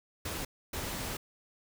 pink noise bursts at uneven times, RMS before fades -37 dBFS, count 2, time 0.25-0.45 / 0.73-1.17 s, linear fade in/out 5 ms, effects none

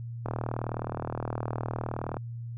click train, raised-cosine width 1 ms, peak -18 dBFS, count 76, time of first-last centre 0.26-2.168 s, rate 39.3 Hz, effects added 117 Hz sine -35 dBFS peak until 2.57 s

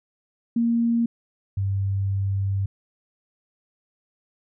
sine tone pair in turn, 233.1 / 98.01 Hz, A#3 / G2, 0 / 0 cents, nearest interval octave + minor third, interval 1500 cents, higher first, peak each -18 / -21 dBFS, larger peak first, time 0.56-1.06 / 1.57-2.66 s, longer second, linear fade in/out 5 ms, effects none

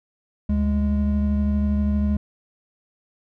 triangle tone pair together, 73.19 / 207 Hz, D2 / G#3, -5 / -5 cents, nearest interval octave + tritone, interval 1800 cents, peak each -19 dBFS, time 0.49-2.17 s, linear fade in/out 5 ms, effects none

